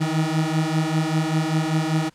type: beating tone pair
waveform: 30% pulse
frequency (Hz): 155.5 / 160.6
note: D#3 / E3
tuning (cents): -1 / -45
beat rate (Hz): 5.1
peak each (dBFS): -20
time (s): 0-2.1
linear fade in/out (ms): 20
effects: pink hiss -58 dBFS RMS until 2.14 s + low-pass 9000 Hz 12 dB/octave